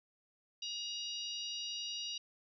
harmonic tone, 951 Hz, A#5, 34 cents sharp, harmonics 3 / 4 / 5 / 6, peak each -42 / -44 / -46 / -48 dBFS, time 0.62-2.18 s, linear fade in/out 5 ms, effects none

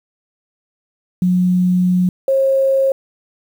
sine tone pair in turn, 181.1 / 538.2 Hz, F#3 / C5, -37 / +49 cents, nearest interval octave + perfect fifth, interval 1886 cents, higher second, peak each -11 dBFS, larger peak neither, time 1.22-2.09 / 2.28-2.92 s, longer first, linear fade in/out 2 ms, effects 7-bit

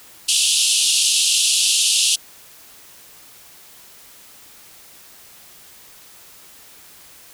pink band-pass noise, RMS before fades -17 dBFS, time 0.28-2.16 s, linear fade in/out 10 ms, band 2700 to 11000 Hz, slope 96 dB/octave, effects white hiss -45 dBFS RMS until 7.33 s

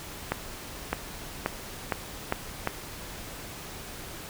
accelerating click train, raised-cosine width 0.5 ms, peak -10 dBFS, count 6, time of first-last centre 0.32-2.674 s, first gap 610 ms, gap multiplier 0.87, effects pink hiss -41 dBFS RMS until 4.29 s

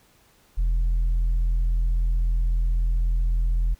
sine tone, 41.87 Hz, E1, 28 cents sharp, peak -16 dBFS, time 0.57-3.75 s, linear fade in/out 20 ms, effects tanh soft clip ceiling -18 dBFS + pink hiss -59 dBFS RMS until 3.79 s

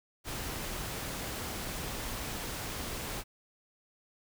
pink noise, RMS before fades -38 dBFS, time 0.24-3.24 s, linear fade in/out 50 ms, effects none

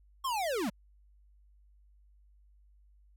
square linear sweep, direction down, 1108.7 to 174.61 Hz, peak -31 dBFS, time 0.24-0.7 s, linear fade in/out 10 ms, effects added 50 Hz sine -59 dBFS peak until 3.16 s

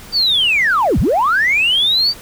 sine linear two-way sweep, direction down then up, 4718 to 32.7 to 4718 Hz, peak -10 dBFS, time 0.12-2.14 s, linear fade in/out 50 ms, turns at 0.99 s, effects tanh soft clip ceiling -7 dBFS + pink hiss -37 dBFS RMS until 2.21 s

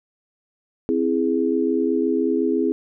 sine chord, C augmented, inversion none, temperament equal, 261.6 / 329.6 / 415.3 Hz, C4 / E4 / G#4, 0 / 0 / 0 cents, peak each -22 / -22 / -22 dBFS, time 0.89-2.72 s, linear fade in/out 0 ms, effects none

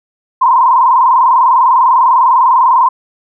sine tone with vibrato, 987.8 Hz, B5, in tune, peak -5 dBFS, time 0.41-2.89 s, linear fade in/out 10 ms, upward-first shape square, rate 20 Hz, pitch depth 95 cents each way, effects none

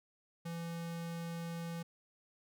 square tone, 168.1 Hz, E3, 34 cents sharp, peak -40 dBFS, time 0.45-1.83 s, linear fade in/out 10 ms, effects none

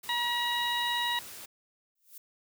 white noise, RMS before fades -45 dBFS, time 0.03-1.46 s, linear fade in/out 10 ms
harmonic tone, 957 Hz, A#5, 45 cents sharp, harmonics 1 / 2 / 3 / 4, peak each -32 / -33 / -37 / -32 dBFS, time 0.09-1.19 s, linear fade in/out 2 ms
violet noise with exponential growth, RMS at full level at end -43 dBFS, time 1.95-2.18 s, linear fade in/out 5 ms, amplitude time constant 48 ms
effects none

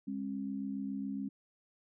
sine tone pair together, 202.8 / 270 Hz, G#3 / C#4, -41 / -45 cents, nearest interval perfect fourth, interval 496 cents, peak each -38 / -38 dBFS, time 0.07-1.29 s, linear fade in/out 10 ms, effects none

